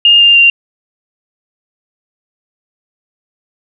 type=tone with pitch steps; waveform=sine; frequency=2827 / 2801 / 2775 Hz; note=F7 / F7 / F7; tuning=+20 / +4 / -12 cents; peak=-3 dBFS; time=0.05-0.5 s; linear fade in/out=2 ms; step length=150 ms; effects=none